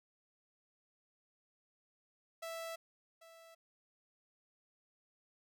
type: tone with echo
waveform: sawtooth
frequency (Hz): 659.3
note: E5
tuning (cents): 0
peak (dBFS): -38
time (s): 2.42-2.76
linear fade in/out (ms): 10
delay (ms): 790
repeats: 1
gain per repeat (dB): -15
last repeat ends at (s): 3.55
effects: none